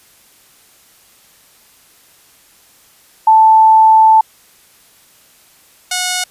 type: tone pair in turn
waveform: sine / 5% pulse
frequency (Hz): 880 / 728.9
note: A5 / F#5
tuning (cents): 0 / -26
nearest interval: minor third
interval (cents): 326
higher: first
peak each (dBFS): -4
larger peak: neither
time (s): 3.27-4.21 / 5.91-6.24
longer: first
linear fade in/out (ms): 5
effects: white hiss -48 dBFS RMS until 6.3 s + resampled to 32000 Hz